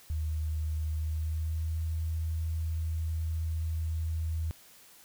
sine tone with pitch glide, 77.78 to 80.57 Hz, D#2 to E2, 0 to -39 cents, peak -29 dBFS, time 0.1-4.51 s, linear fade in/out 0 ms, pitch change +61 cents, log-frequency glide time 0.96-1.79 s, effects white hiss -56 dBFS RMS until 5.04 s

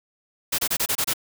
white noise bursts, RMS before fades -23 dBFS, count 7, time 0.52-1.137 s, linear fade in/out 10 ms, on 65 ms, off 27 ms, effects none

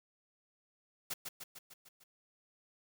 white noise with echo, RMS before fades -38 dBFS, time 1.1-1.14 s, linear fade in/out 10 ms, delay 150 ms, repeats 6, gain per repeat -4 dB, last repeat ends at 2.04 s, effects none

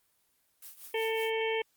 blue noise with tremolo, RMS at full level -45 dBFS, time 0.62-1.3 s, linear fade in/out 2 ms, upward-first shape triangle, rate 5.4 Hz, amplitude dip 85%
harmonic tone, 446.5 Hz, A4, 25 cents sharp, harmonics 1 / 2 / 4 / 5 / 6 / 7, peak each -30 / -37 / -41 / -36 / -41 / -40 dBFS, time 0.94-1.62 s, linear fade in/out 5 ms
effects white hiss -72 dBFS RMS until 1.76 s + Opus 24 kbps

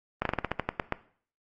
slowing click train, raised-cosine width 0.5 ms, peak -11 dBFS, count 11, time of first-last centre 0.22-0.924 s, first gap 33 ms, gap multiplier 1.16, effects noise-tail reverb RT60 0.5 s tail -17 dB re dry + Opus 24 kbps

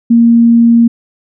sine tone, 233.1 Hz, A#3, in tune, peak -3 dBFS, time 0.1-0.88 s, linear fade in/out 10 ms, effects none

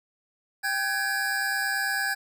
square tone cluster, 790 / 1542 / 1671 Hz, G5 / G6 / G#6, +13 / -29 / +10 cents, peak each -34 / -31 / -28 dBFS, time 0.63-2.15 s, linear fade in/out 20 ms, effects none

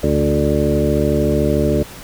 harmonic tone with a mistuned harmonic, 73.42 Hz, D2, in tune, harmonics 1 / 2 / 3 / 4 / 5 / 6 / 8, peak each -21 / -21 / -21 / -21 / -21 / -21 / -21 dBFS, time 0.03-1.83 s, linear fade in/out 5 ms, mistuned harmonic 2, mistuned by -24 cents, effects pink hiss -36 dBFS RMS until 2.03 s

